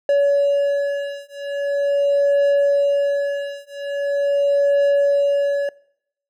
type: beating tone pair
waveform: triangle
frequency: 566 / 566.42 Hz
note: C#5 / C#5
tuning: +36 / +37 cents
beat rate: 0.42 Hz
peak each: -17 dBFS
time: 0.09-5.69 s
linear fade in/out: 2 ms
effects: noise-tail reverb RT60 0.7 s tail -23 dB re dry